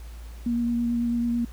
sine tone with vibrato, 236.6 Hz, A#3, 26 cents sharp, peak -22 dBFS, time 0.46-1.45 s, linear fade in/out 5 ms, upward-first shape triangle, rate 9.1 Hz, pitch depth 17 cents each way, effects added 57 Hz sine -37 dBFS peak until 1.52 s + pink hiss -52 dBFS RMS until 1.52 s

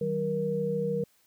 sine tone cluster, 158.3 / 191.5 / 472.2 Hz, D#3 / G3 / A#4, +30 / -40 / +22 cents, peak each -34 / -33 / -28 dBFS, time 0.01-1.04 s, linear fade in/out 5 ms, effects white hiss -66 dBFS RMS until 1.26 s

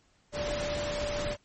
sine tone in noise, 587.3 Hz, D5, in tune, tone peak -32 dBFS, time 0.32-1.37 s, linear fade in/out 50 ms, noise pink, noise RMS -35 dBFS, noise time 0.32-1.37 s, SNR 0 dB, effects pink hiss -67 dBFS RMS until 1.44 s + MP3 32 kbps

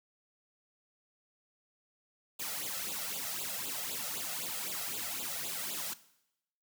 white noise with flanger, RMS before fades -38 dBFS, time 2.39-5.94 s, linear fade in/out 10 ms, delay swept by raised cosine 0.26 to 1.56 ms, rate 3.9 Hz, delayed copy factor +0.95, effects noise-tail reverb RT60 0.8 s tail -17 dB re dry + high-pass 150 Hz 12 dB/octave

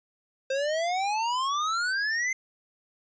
square exponential sweep, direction up, 524 to 2093 Hz, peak -26 dBFS, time 0.5-2.33 s, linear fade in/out 5 ms, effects resampled to 16000 Hz

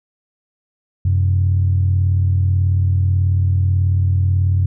sine tone pair together, 92.5 / 130.81 Hz, F#2 / C3, 0 / 0 cents, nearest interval tritone, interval 600 cents, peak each -12 / -21 dBFS, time 1.05-4.66 s, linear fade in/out 5 ms, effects tanh soft clip ceiling -6 dBFS

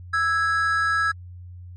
triangle tone pair together, 1318.5 / 1655.8 Hz, E6 / G#6, 0 / -6 cents, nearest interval major third, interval 394 cents, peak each -20 dBFS, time 0.13-1.12 s, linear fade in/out 10 ms, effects added 89 Hz sine -37 dBFS peak until 1.76 s + MP3 48 kbps

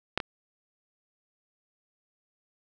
clicks, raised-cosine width 0.3 ms, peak -9 / -15 dBFS, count 2, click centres 0.176 / 0.202 s, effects none

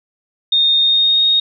sine tone with pitch glide, 3676 to 3725 Hz, A#7 to A#7, -25 to -2 cents, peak -10 dBFS, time 0.52-1.4 s, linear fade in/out 5 ms, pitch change +23 cents, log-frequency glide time 0.79-1.24 s, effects none

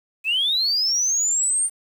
sine linear sweep, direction up, 2500 to 8960 Hz, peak -17 dBFS, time 0.24-1.7 s, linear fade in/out 50 ms, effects tanh soft clip ceiling -14 dBFS + 8-bit

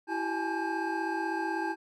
triangle tone cluster, 330.9 / 383.7 / 827 / 863 / 1594 Hz, E4 / G4 / G#5 / A5 / G6, +7 / -37 / -8 / -34 / +28 cents, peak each -32 / -37 / -35 / -33 / -35 dBFS, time 0.07-1.76 s, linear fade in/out 50 ms, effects none

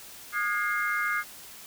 sine tone cluster, 1226 / 1431 / 1646 / 2117 Hz, D#6 / F6 / G#6 / C7, -26 / +42 / -16 / +20 cents, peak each -31 dBFS, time 0.32-1.24 s, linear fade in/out 50 ms, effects white hiss -46 dBFS RMS until 1.66 s

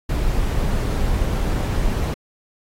brown noise, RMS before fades -20 dBFS, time 0.09-2.14 s, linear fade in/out 5 ms, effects AAC 48 kbps

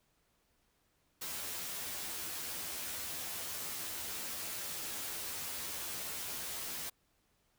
white noise with comb filter, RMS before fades -41 dBFS, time 1.21-6.9 s, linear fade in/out 10 ms, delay 12 ms, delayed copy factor +0.8, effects pink hiss -75 dBFS RMS until 7.58 s

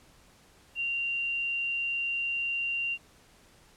sine tone, 2769 Hz, F7, 15 cents flat, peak -28 dBFS, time 0.75-2.98 s, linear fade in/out 50 ms, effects pink hiss -59 dBFS RMS until 3.76 s + low-pass 11000 Hz 12 dB/octave

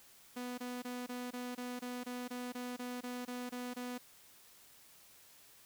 sawtooth tone bursts, 247.1 Hz, B3, 1 cent sharp, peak -36 dBFS, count 15, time 0.36-3.982 s, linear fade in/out 10 ms, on 220 ms, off 23 ms, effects white hiss -61 dBFS RMS until 5.65 s

